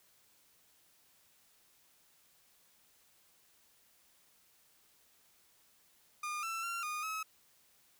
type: tone with pitch steps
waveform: 30% pulse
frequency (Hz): 1213 / 1336 / 1375 / 1225 / 1286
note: D#6 / E6 / F6 / D#6 / E6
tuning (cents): -44 / +23 / -27 / -27 / -43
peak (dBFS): -34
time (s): 6.23-7.23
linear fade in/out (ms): 5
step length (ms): 200
effects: white hiss -68 dBFS RMS until 7.99 s